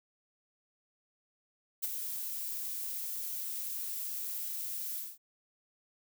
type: noise with ADSR envelope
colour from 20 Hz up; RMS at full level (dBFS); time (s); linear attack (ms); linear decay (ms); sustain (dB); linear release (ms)
violet; -31; 1.82-5.18; 24; 18; -7; 210
effects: none